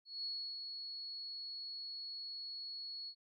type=tone with ADSR envelope; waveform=sine; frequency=4361 Hz; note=C#8; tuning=29 cents flat; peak=-38 dBFS; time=0.05-3.15 s; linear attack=190 ms; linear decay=330 ms; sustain=-5 dB; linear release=71 ms; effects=none